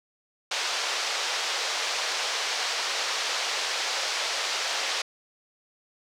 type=band-pass noise; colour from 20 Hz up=white; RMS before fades=-29 dBFS; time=0.51-5.02 s; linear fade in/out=5 ms; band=470 to 5700 Hz; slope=24 dB/octave; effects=none